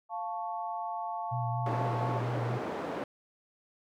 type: chord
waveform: sine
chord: F augmented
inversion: none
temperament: equal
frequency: 698.5 / 880 / 1108.7 Hz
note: F5 / A5 / C#6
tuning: 0 / 0 / 0 cents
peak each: -37 / -36 / -41 dBFS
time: 0.09-2.22 s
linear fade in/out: 50 ms
type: tone with vibrato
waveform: sine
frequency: 121.1 Hz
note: B2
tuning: 34 cents flat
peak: -31 dBFS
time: 1.31-2.59 s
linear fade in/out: 20 ms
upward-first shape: sine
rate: 4.2 Hz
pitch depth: 34 cents each way
type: band-pass noise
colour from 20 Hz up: white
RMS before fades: -36 dBFS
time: 1.66-3.04 s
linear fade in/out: 2 ms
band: 210 to 680 Hz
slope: 12 dB/octave
effects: none